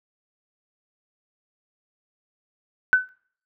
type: tone with exponential decay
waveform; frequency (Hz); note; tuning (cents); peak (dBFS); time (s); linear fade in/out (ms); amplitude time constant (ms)
sine; 1508; F#6; +32; -9; 2.93-3.09; 0; 34
effects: noise-tail reverb RT60 0.6 s tail -26 dB re dry